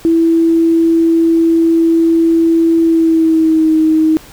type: tone with pitch glide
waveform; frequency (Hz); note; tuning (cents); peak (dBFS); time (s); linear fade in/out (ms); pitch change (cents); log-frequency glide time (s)
sine; 330 to 315.5; E4 to D#4; +2 to +24; -7; 0.05-4.17; 0; -78; 2.82-3.74
effects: pink hiss -38 dBFS RMS until 4.32 s